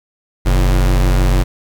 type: tone pair together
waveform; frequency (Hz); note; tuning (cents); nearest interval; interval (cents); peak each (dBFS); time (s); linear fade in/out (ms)
square; 46.22 / 110; F#1 / A2; -1 / 0; octave + minor third; 1501; -11 / -21; 0.45-1.44; 20
effects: 8-bit